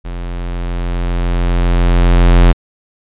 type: tone with level ramp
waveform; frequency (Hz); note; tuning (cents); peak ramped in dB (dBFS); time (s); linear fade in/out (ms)
square; 43.65; F1; 0; -22 to -4; 0.04-2.53; 20
effects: resampled to 8000 Hz